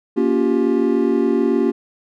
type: chord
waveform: triangle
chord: G half-diminished seventh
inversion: first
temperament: just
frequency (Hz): 235.2 / 282.2 / 352.8 / 392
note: Bb3 / Db4 / F4 / G4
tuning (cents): +16 / +31 / +18 / 0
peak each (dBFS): -18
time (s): 0.16-1.72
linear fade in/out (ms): 20
effects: none